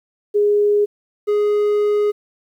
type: tone pair in turn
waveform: sine / triangle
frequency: 413.3 / 415.9 Hz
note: G#4 / G#4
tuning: -8 / +2 cents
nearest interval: unison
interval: 10 cents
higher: second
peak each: -12 dBFS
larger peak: neither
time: 0.34-0.86 / 1.27-2.12 s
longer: second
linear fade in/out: 20 ms
effects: 9-bit